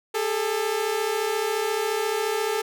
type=tone pair together; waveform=sawtooth; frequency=405.7 / 440 Hz; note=G#4 / A4; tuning=-41 / 0 cents; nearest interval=minor second; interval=141 cents; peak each=-24 / -21 dBFS; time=0.14-2.62 s; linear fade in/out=10 ms; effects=none